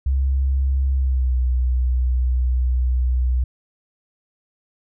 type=tone with pitch glide; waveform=sine; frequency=67.1 to 62.61 Hz; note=C2 to B1; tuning=+44 to +24 cents; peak=-15 dBFS; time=0.06-3.44 s; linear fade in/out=5 ms; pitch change=-120 cents; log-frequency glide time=0.92-1.37 s; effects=tanh soft clip ceiling -11 dBFS